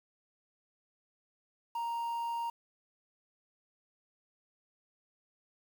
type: tone with quantisation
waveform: triangle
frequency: 933 Hz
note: A#5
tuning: 1 cent sharp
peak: -31 dBFS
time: 1.75-2.5 s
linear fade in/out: 5 ms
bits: 9
effects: none